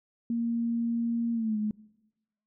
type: tone with pitch glide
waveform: sine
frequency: 233.1 to 212.5 Hz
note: A#3 to G#3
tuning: 0 to +40 cents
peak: -26 dBFS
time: 0.3-1.71 s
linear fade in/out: 2 ms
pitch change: -160 cents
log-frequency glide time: 1.33-1.57 s
effects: noise-tail reverb RT60 1.0 s tail -22 dB re dry